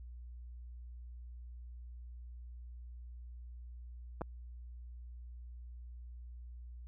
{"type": "clicks", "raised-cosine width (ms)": 1, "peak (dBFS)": [-29, -23], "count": 2, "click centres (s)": [4.211, 4.217], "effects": ["added 60 Hz sine -46 dBFS peak until 6.87 s"]}